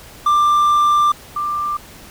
triangle / sine tone pair in turn, 1185 / 1185 Hz, D6 / D6, +15 / +15 cents, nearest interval unison, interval 0 cents, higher neither, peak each -9 / -18 dBFS, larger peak first, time 0.26-1.12 / 1.36-1.77 s, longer first, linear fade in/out 5 ms, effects pink hiss -40 dBFS RMS until 2.1 s

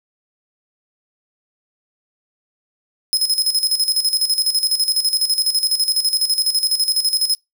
sawtooth tone with tremolo, 5120 Hz, D#8, 49 cents sharp, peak -11 dBFS, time 3.13-7.35 s, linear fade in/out 0 ms, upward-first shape square, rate 12 Hz, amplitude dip 70%, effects noise-tail reverb RT60 0.2 s tail -26 dB re dry

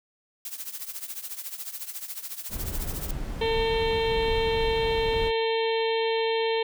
blue noise with tremolo, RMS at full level -33 dBFS, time 0.45-3.11 s, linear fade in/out 2 ms, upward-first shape triangle, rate 14 Hz, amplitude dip 85%
brown noise, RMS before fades -32 dBFS, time 2.49-5.32 s, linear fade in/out 50 ms
harmonic tone, 451.3 Hz, A4, 44 cents sharp, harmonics 1 / 2 / 4 / 5 / 6 / 7 / 8 / 9, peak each -24 / -31 / -38 / -37 / -38 / -35 / -40 / -40 dBFS, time 3.41-6.63 s, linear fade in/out 5 ms
effects none

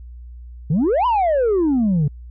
sine exponential two-way sweep, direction up then down, 137.6 to 1022 to 137.6 Hz, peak -12 dBFS, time 0.7-2.08 s, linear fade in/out 5 ms, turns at 1.06 s, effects tanh soft clip ceiling -13 dBFS + added 60 Hz sine -34 dBFS peak until 2.3 s

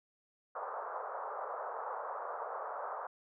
white band-pass noise, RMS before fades -41 dBFS, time 0.55-3.07 s, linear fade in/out 5 ms, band 470 to 1300 Hz, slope 48 dB/octave, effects none

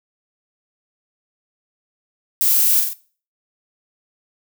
violet noise with echo, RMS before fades -17 dBFS, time 2.41-2.8 s, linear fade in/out 0 ms, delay 44 ms, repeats 3, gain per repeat -4 dB, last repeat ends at 2.932 s, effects noise-tail reverb RT60 0.4 s tail -19 dB re dry

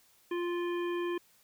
harmonic tone, 348.8 Hz, F4, 2 cents flat, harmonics 1 / 3 / 5 / 7 / 9, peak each -31 / -41 / -45 / -48 / -50 dBFS, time 0.31-1.18 s, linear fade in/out 5 ms, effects white hiss -65 dBFS RMS until 1.43 s

